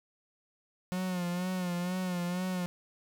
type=tone with vibrato; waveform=45% pulse; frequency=180 Hz; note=F#3; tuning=47 cents flat; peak=-31 dBFS; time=0.92-2.66 s; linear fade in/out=0 ms; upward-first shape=sine; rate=2.1 Hz; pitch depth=54 cents each way; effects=none

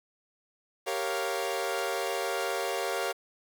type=chord; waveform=sawtooth; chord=G half-diminished seventh; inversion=none; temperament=equal; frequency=392 / 466.2 / 554.4 / 698.5 Hz; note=G4 / Bb4 / Db5 / F5; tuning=0 / 0 / 0 / 0 cents; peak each=-31 dBFS; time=0.86-3.13 s; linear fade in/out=20 ms; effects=9-bit

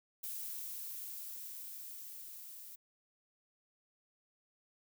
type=noise with level ramp; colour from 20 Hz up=violet; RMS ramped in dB=-42 to -51 dBFS; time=0.23-2.76 s; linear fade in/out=10 ms; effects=none

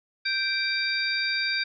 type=tone cluster; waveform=sine; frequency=1565 / 2339 / 3723 / 4718 Hz; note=G6 / D7 / A#7 / D8; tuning=-3 / -8 / -3 / +7 cents; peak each=-29 / -29 / -33 / -29 dBFS; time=0.25-1.64 s; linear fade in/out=10 ms; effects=none

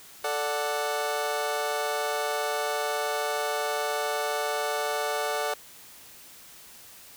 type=chord; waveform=25% pulse; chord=D major; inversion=second; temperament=equal; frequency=440 / 587.3 / 740 Hz; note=A4 / D5 / F#5; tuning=0 / 0 / 0 cents; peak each=-28 / -27 / -28 dBFS; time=0.24-5.54 s; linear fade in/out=5 ms; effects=white hiss -49 dBFS RMS until 7.16 s

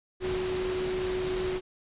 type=tone in noise; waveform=sine; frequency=370 Hz; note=F#4; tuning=in tune; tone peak=-28 dBFS; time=0.2-1.61 s; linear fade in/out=50 ms; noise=pink; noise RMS=-36 dBFS; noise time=0.2-1.61 s; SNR=+5 dB; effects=resampled to 8000 Hz

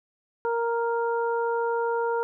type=harmonic tone; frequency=466.2 Hz; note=A#4; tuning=in tune; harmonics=1 / 2 / 3; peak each=-25 / -28 / -34 dBFS; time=0.45-2.23 s; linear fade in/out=0 ms; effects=none

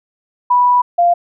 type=tone pair in turn; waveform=sine; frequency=983 / 695.1 Hz; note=B5 / F5; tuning=-8 / -8 cents; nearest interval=tritone; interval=600 cents; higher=first; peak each=-8 dBFS; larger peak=neither; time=0.5-0.82 / 0.98-1.14 s; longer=first; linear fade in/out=10 ms; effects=none

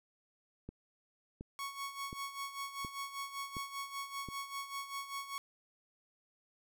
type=click train; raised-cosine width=3 ms; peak=-31 dBFS; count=6; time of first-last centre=0.69-4.287 s; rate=1.39 Hz
type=tone with tremolo; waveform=sawtooth; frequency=1108.7 Hz; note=C#6; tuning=in tune; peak=-34 dBFS; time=1.59-5.38 s; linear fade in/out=0 ms; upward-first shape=sine; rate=5.1 Hz; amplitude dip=70%
effects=none

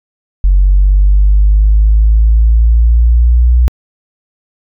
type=linear sweep; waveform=sine; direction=up; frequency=46.25 to 61 Hz; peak=-3 dBFS; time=0.44-3.68 s; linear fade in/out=0 ms; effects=tanh soft clip ceiling 0 dBFS

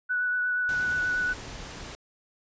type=tone with vibrato; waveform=sine; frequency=1480 Hz; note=F#6; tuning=in tune; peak=-24 dBFS; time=0.09-1.34 s; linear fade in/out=20 ms; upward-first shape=triangle; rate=8.4 Hz; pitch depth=17 cents each way
type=noise; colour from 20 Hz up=pink; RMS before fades=-40 dBFS; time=0.69-1.95 s; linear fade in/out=0 ms
effects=resampled to 16000 Hz

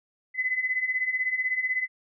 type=beating tone pair; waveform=sine; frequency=2009 / 2025 Hz; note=B6 / B6; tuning=+29 / +43 cents; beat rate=16 Hz; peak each=-30 / -26 dBFS; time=0.34-1.88 s; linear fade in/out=50 ms; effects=none

